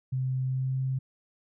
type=tone with pitch glide; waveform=sine; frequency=130 to 131.74 Hz; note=C3 to C3; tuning=-11 to +12 cents; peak=-26 dBFS; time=0.12-0.99 s; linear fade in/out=10 ms; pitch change=+23 cents; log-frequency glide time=0.44-0.78 s; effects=none